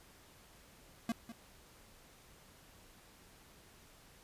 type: tone with echo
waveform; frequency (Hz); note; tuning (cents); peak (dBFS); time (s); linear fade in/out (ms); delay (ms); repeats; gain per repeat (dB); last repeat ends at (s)
square; 230; A#3; -23; -33; 1.09-1.12; 2; 200; 1; -13; 1.32
effects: pink hiss -61 dBFS RMS until 4.23 s + resampled to 32000 Hz